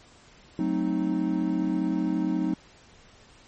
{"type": "chord", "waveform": "triangle", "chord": "F# diminished seventh", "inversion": "none", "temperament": "equal", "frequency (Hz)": [185, 220, 261.6, 311.1], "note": ["F#3", "A3", "C4", "Eb4"], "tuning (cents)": [0, 0, 0, 0], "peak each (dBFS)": [-27, -30, -28, -25], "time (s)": [0.59, 2.54], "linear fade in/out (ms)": 2, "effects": ["pink hiss -54 dBFS RMS until 3.47 s", "MP3 32 kbps"]}